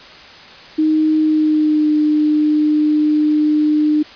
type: tone with pitch glide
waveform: sine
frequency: 311.1 to 302.6 Hz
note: D#4 to D#4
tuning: 0 to -48 cents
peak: -11 dBFS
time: 0.78-4.03 s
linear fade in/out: 10 ms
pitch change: -48 cents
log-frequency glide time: 1.18-1.93 s
effects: white hiss -38 dBFS RMS until 4.15 s + resampled to 11025 Hz